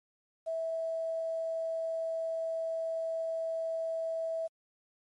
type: tone with quantisation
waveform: sine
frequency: 653 Hz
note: E5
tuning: 17 cents flat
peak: -31 dBFS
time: 0.46-4.48 s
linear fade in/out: 20 ms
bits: 10
effects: MP3 48 kbps